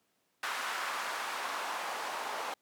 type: noise with band-pass filter sweep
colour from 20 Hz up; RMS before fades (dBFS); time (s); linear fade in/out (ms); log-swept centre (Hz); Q
white; -37; 0.43-2.54; 2; 1300 to 820; 1.6
effects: pink hiss -75 dBFS RMS until 2.61 s + high-pass 200 Hz 12 dB/octave